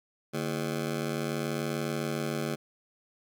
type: ring-modulated tone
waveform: 20% pulse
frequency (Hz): 187.2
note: F#3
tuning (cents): +20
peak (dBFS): -22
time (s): 0.33-2.56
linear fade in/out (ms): 20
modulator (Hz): 40.2
effects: none